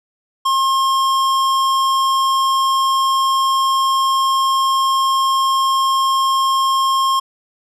triangle tone with hard clipping, 1070 Hz, C6, 38 cents sharp, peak -15 dBFS, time 0.45-7.2 s, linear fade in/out 10 ms, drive 18 dB, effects none

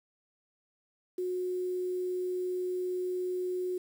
sine tone with quantisation, 364.2 Hz, F#4, 27 cents flat, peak -30 dBFS, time 1.18-3.78 s, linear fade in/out 5 ms, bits 9, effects none

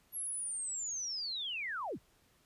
sine linear sweep, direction down, 11470 to 38.45 Hz, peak -36 dBFS, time 0.12-1.99 s, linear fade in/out 50 ms, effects pink hiss -69 dBFS RMS until 2.45 s + resampled to 32000 Hz

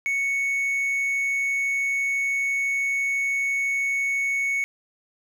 triangle tone, 2217 Hz, C#7, in tune, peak -20 dBFS, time 0.06-4.64 s, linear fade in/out 0 ms, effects none

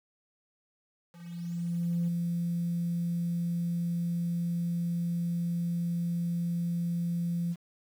sine tone with ADSR envelope, 171.5 Hz, F3, 31 cents flat, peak -24 dBFS, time 1.11-7.56 s, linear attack 970 ms, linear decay 7 ms, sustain -3 dB, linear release 47 ms, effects tanh soft clip ceiling -23 dBFS + 9-bit

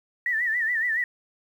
sine tone with vibrato, 1864.7 Hz, A#6, in tune, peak -22 dBFS, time 0.26-1.04 s, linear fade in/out 2 ms, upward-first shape sine, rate 7.1 Hz, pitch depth 110 cents each way, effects 9-bit

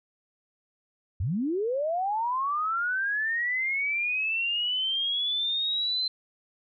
sine linear sweep, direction up, 73.42 to 4104 Hz, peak -25 dBFS, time 1.2-6.08 s, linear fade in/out 5 ms, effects none

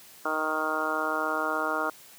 harmonic tone, 156.1 Hz, D#3, 6 cents sharp, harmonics 2 / 3 / 4 / 5 / 6 / 7 / 8 / 9, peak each -36 / -36 / -34 / -36 / -36 / -34 / -33 / -31 dBFS, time 0.25-1.9 s, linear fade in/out 5 ms, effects white hiss -51 dBFS RMS until 2.18 s + high-pass 80 Hz 12 dB/octave

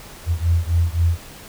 sine beating tone pair, 82.9 / 86.7 Hz, E2 / F2, +10 / -12 cents, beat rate 3.8 Hz, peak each -18 / -19 dBFS, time 0.26-1.19 s, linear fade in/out 50 ms, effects pink hiss -40 dBFS RMS until 1.48 s

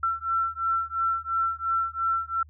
sine beating tone pair, 1345 / 1347.9 Hz, E6 / E6, +34 / +38 cents, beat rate 2.9 Hz, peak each -27 dBFS, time 0.03-2.43 s, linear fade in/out 5 ms, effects added 76 Hz sine -48 dBFS peak until 2.49 s

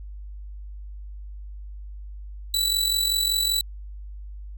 sawtooth tone with amplitude modulation, 3951 Hz, B7, in tune, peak -15 dBFS, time 2.54-3.61 s, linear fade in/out 2 ms, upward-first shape sine, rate 45.2 Hz, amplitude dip 65%, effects added 50 Hz sine -35 dBFS peak until 4.57 s

